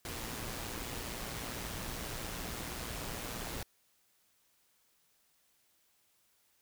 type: noise with amplitude modulation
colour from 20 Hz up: pink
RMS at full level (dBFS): -39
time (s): 0.05-3.63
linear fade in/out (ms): 2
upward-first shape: sine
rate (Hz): 117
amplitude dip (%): 45
effects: white hiss -72 dBFS RMS until 6.61 s